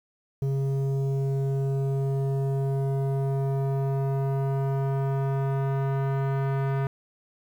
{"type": "tone with low-pass filter sweep", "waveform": "square", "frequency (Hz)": 136.4, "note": "C#3", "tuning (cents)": -28, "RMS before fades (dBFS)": -26, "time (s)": [0.42, 6.87], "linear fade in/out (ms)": 2, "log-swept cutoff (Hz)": [370, 1500], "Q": 1.1, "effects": ["9-bit"]}